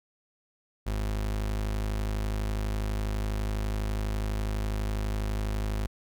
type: tone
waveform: 35% pulse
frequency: 52.1 Hz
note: G#1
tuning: 6 cents sharp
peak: -26 dBFS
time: 0.86-5.87 s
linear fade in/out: 10 ms
effects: none